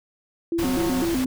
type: tone with vibrato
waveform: sine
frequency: 294.5 Hz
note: D4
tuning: 5 cents sharp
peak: -21 dBFS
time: 0.52-1.26 s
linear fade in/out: 2 ms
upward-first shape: square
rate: 4 Hz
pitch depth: 230 cents each way
type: noise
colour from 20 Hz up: pink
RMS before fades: -31 dBFS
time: 0.58-1.25 s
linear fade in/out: 10 ms
type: click train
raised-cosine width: 1 ms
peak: -19 dBFS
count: 77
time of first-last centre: 0.63-1.048 s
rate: 182 Hz
effects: none